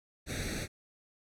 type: noise with comb filter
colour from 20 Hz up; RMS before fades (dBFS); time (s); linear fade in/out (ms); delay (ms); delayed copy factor
pink; -36; 0.26-0.68; 50; 0.49; +0.85
effects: low-pass 10000 Hz 12 dB/octave